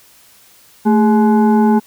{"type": "tone with frequency modulation", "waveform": "sine", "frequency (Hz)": 220, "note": "A3", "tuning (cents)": 0, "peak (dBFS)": -8, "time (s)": [0.85, 1.8], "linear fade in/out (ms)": 20, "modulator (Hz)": 631, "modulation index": 0.78, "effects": ["white hiss -47 dBFS RMS until 1.86 s"]}